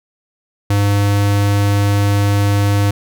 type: tone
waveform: square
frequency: 101.3 Hz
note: G#2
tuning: 43 cents flat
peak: -12 dBFS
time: 0.7-2.91 s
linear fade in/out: 5 ms
effects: none